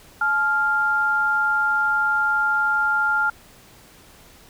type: tone pair together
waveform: sine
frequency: 857 / 1396.9 Hz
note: A5 / F6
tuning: -46 / 0 cents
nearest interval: minor sixth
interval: 846 cents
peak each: -25 / -18 dBFS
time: 0.21-3.3 s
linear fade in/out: 5 ms
effects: pink hiss -49 dBFS RMS until 4.49 s